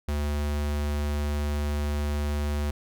square tone, 73.42 Hz, D2, in tune, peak -26 dBFS, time 0.08-2.71 s, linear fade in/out 5 ms, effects none

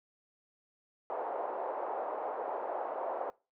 white band-pass noise, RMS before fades -37 dBFS, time 1.1-3.3 s, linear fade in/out 0 ms, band 480 to 840 Hz, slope 24 dB/octave, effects noise-tail reverb RT60 0.3 s tail -22 dB re dry

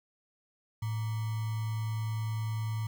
sine tone with sample-and-hold, 110 Hz, A2, in tune, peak -30 dBFS, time 0.82-2.87 s, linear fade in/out 5 ms, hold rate 1050 Hz, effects none

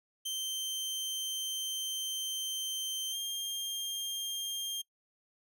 sawtooth tone with pitch glide, 3120 to 3202 Hz, G7 to G7, -9 to +36 cents, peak -31 dBFS, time 0.25-4.82 s, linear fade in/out 10 ms, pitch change +45 cents, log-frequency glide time 3.1-3.16 s, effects noise-tail reverb RT60 0.1 s tail -23 dB re dry

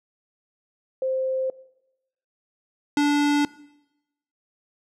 sine / square tone pair in turn, 523.3 / 290.8 Hz, C5 / D4, 0 / -17 cents, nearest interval minor seventh, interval 1017 cents, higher first, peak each -22 / -18 dBFS, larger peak second, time 1.02-1.5 / 2.97-3.45 s, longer neither, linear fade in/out 2 ms, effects noise-tail reverb RT60 0.9 s tail -20 dB re dry + low-pass 7000 Hz 12 dB/octave

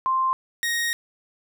sine / sawtooth tone pair in turn, 1050 / 1870.9 Hz, C6 / A#6, +6 / +6 cents, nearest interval minor seventh, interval 1000 cents, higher second, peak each -19 dBFS, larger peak neither, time 0.06-0.33 / 0.63-0.93 s, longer second, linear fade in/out 0 ms, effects none

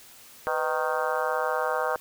harmonic tone with a mistuned harmonic, 155.56 Hz, D#3, in tune, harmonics 3 / 4 / 5 / 6 / 7 / 8 / 9 / 10, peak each -30 / -31 / -32 / -33 / -33 / -34 / -35 / -35 dBFS, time 0.47-1.96 s, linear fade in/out 0 ms, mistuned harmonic 3, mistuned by +110 cents, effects white hiss -50 dBFS RMS until 2 s

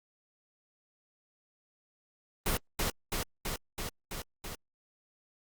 pink noise with echo, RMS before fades -29 dBFS, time 2.46-2.57 s, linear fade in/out 2 ms, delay 330 ms, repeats 6, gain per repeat -2 dB, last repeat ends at 4.55 s, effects Opus 32 kbps

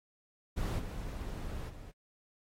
brown noise with level steps, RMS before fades -33 / -40 / -48 dBFS, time 0.56-1.92 s, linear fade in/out 20 ms, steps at 0.78 / 1.68 s, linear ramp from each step 20 ms, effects AAC 48 kbps

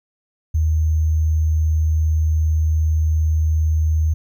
sine tone with sample-and-hold, 78.7 Hz, D#2, 20 cents sharp, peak -14 dBFS, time 0.54-4.14 s, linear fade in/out 10 ms, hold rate 6300 Hz, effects none

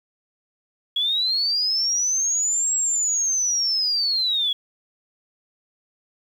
sine linear two-way sweep, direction up then down, 3322 to 7670 to 3322 Hz, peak -19 dBFS, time 0.96-4.53 s, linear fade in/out 5 ms, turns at 2.75 s, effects 8-bit

